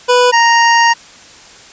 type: tone pair in turn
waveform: 25% pulse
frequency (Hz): 493.6 / 931.8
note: B4 / A#5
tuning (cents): -1 / -1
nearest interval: major seventh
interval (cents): 1100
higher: second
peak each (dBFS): -3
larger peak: neither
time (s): 0.08-0.32 / 0.32-0.94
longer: second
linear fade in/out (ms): 20
effects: white hiss -38 dBFS RMS until 1.72 s + resampled to 16000 Hz